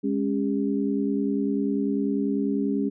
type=tone cluster; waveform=sine; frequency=205.8 / 275.9 / 403.6 Hz; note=G#3 / C#4 / G#4; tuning=-16 / -8 / -49 cents; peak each=-26 / -25 / -30 dBFS; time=0.03-2.9 s; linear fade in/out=20 ms; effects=none